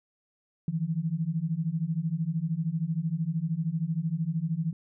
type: beating tone pair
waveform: sine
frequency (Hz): 155.56 / 168.56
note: D#3 / E3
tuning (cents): 0 / +39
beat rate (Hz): 13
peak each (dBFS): -30 / -29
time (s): 0.68-4.73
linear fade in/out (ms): 2
effects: none